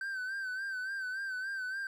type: tone with vibrato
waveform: triangle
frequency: 1546 Hz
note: G6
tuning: 24 cents flat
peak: -33 dBFS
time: 0.01-1.87 s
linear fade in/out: 2 ms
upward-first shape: sine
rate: 3.5 Hz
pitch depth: 59 cents each way
effects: none